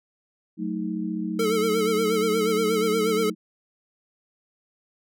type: chord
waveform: sine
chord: D# diminished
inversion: first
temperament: equal with one note detuned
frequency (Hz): 185 / 220 / 314.6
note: F#3 / A3 / D#4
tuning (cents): 0 / 0 / +19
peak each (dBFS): -30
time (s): 0.57-3.35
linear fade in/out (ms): 50
type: tone with vibrato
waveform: square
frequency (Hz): 440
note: A4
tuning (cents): 0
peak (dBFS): -22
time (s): 1.39-3.3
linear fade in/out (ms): 5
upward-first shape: sine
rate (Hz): 8.4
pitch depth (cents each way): 66
effects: none